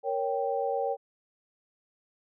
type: chord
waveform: sine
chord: G diminished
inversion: first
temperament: equal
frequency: 466.2 / 554.4 / 784 Hz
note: Bb4 / Db5 / G5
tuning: 0 / 0 / 0 cents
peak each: -31 dBFS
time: 0.03-0.97 s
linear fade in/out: 50 ms
effects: none